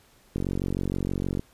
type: click train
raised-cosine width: 3 ms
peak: -15 dBFS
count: 49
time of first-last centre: 0.36-1.394 s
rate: 46.4 Hz
effects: pink hiss -59 dBFS RMS until 1.53 s + resampled to 32000 Hz